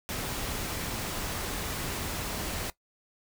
pink noise, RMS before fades -34 dBFS, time 0.09-2.7 s, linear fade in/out 0 ms, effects noise-tail reverb RT60 0.1 s tail -18 dB re dry

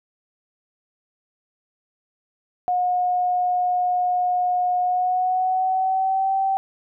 sine tone with pitch glide, 722 to 773.8 Hz, F#5 to G5, -43 to -23 cents, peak -18 dBFS, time 2.68-6.57 s, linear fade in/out 0 ms, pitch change +120 cents, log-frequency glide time 4.8-6.33 s, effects none

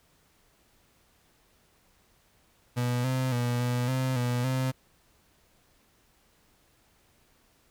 35% pulse tone with pitch steps, 122.6 / 129.7 / 121.3 / 122.9 / 130.2 / 122.5 / 130.3 Hz, B2 / C3 / B2 / B2 / C3 / B2 / C3, -12 / -15 / -31 / -8 / -8 / -14 / -7 cents, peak -24 dBFS, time 2.76-4.72 s, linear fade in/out 20 ms, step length 280 ms, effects pink hiss -65 dBFS RMS until 7.7 s

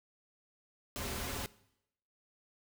pink noise with comb filter, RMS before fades -39 dBFS, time 0.96-1.46 s, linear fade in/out 0 ms, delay 6.3 ms, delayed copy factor -0.6, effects noise-tail reverb RT60 0.8 s tail -20 dB re dry

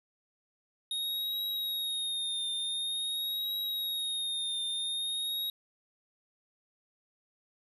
square tone with vibrato, 3729 Hz, A#7, in tune, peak -32 dBFS, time 0.91-5.5 s, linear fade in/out 2 ms, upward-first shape triangle, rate 0.47 Hz, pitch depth 53 cents each way, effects none

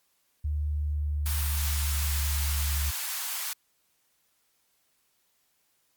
sine tone with pitch glide, 74.5 to 71.8 Hz, D2 to D2, +25 to -39 cents, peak -26 dBFS, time 0.44-2.91 s, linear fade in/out 10 ms, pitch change -64 cents, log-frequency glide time 0.7-2.76 s
white high-pass noise, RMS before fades -33 dBFS, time 1.26-3.53 s, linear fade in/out 0 ms, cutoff 800 Hz, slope 24 dB/octave
effects white hiss -71 dBFS RMS until 5.96 s + Opus 48 kbps

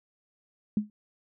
sine tone with exponential decay, 210 Hz, G#3, 19 cents sharp, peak -19 dBFS, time 0.77-0.9 s, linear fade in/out 2 ms, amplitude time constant 28 ms, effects none

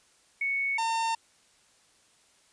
sine / 45% pulse tone pair in turn, 2217 / 907.7 Hz, C#7 / A#5, 0 / -46 cents, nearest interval octave + minor third, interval 1546 cents, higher first, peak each -26 / -26 dBFS, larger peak neither, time 0.41-0.78 / 0.78-1.15 s, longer neither, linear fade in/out 5 ms, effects white hiss -63 dBFS RMS until 2.52 s + resampled to 22050 Hz

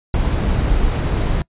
brown noise, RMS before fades -17 dBFS, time 0.14-1.42 s, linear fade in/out 2 ms, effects noise-tail reverb RT60 0.1 s tail -24 dB re dry + resampled to 8000 Hz

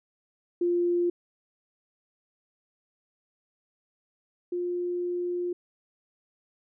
sine tone pair in turn, 349.2 / 353.5 Hz, F4 / F4, 0 / +21 cents, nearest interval unison, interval 21 cents, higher second, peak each -22 / -27 dBFS, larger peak first, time 0.61-1.1 / 4.52-5.53 s, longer second, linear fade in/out 5 ms, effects none

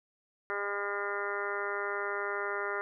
harmonic tone, 202.2 Hz, G#3, 46 cents flat, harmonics 2 / 3 / 4 / 5 / 6 / 7 / 8 / 9 / 10, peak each -37 / -42 / -44 / -42 / -40 / -37 / -48 / -40 / -45 dBFS, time 0.5-2.81 s, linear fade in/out 0 ms, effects none

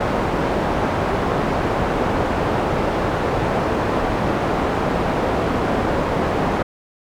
white low-pass noise, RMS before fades -20 dBFS, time 0-6.63 s, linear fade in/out 10 ms, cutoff 790 Hz, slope 12 dB/octave, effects none

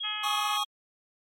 sine tone with tremolo, 3281 Hz, G#7, 22 cents flat, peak -30 dBFS, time 0-0.65 s, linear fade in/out 10 ms, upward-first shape sine, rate 3.8 Hz, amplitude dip 50%
harmonic tone, 423.4 Hz, G#4, 33 cents sharp, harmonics 2 / 3 / 4 / 5 / 6 / 7, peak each -43 / -38 / -42 / -42 / -38 / -41 dBFS, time 0.03-0.58 s, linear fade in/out 20 ms
square chord, Ab suspended fourth, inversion none, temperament equal, 830.6 / 1108.7 / 1244.5 Hz, Ab5 / Db6 / Eb6, 0 / 0 / 0 cents, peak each -33 dBFS, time 0.23-0.64 s, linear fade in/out 10 ms
effects MP3 64 kbps

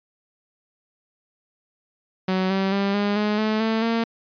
sawtooth tone with pitch steps, 187.2 / 192.69 / 198.33 / 204.1 / 210.1 / 216.3 / 222.6 / 229.1 Hz, F#3 / G3 / G3 / G#3 / G#3 / A3 / A3 / A#3, +20 / -29 / +20 / -30 / +20 / -29 / +20 / -30 cents, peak -16 dBFS, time 2.28-4.04 s, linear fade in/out 5 ms, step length 220 ms, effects resampled to 11025 Hz

